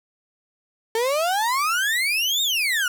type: exponential two-way sweep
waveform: 35% pulse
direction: up then down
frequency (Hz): 440 to 3758 to 1398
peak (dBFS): -18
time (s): 0.95-2.88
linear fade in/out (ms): 2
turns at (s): 2.42
effects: none